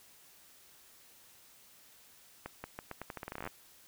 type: accelerating click train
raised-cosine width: 0.5 ms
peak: -25 dBFS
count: 18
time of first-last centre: 2.46-3.474 s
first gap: 180 ms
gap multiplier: 0.83
effects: white hiss -60 dBFS RMS until 3.87 s